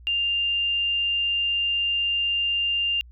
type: tone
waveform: sine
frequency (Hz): 2796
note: F7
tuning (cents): +1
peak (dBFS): -21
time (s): 0.07-3.01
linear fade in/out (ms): 0
effects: added 60 Hz sine -44 dBFS peak until 3.11 s